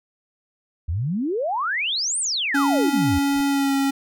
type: exponential two-way sweep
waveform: sine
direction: up then down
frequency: 73.42 to 9397 to 73.42 Hz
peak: -21 dBFS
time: 0.88-3.19 s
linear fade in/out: 10 ms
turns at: 2.19 s
type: tone with pitch glide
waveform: square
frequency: 280.1 to 274.5 Hz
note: C#4 to C#4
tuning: +18 to -17 cents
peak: -19 dBFS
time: 2.54-3.91 s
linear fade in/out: 10 ms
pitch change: -35 cents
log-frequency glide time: 3.48-3.74 s
type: noise with exponential growth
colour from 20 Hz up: brown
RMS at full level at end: -35 dBFS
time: 3.21-3.41 s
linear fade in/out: 5 ms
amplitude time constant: 42 ms
effects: none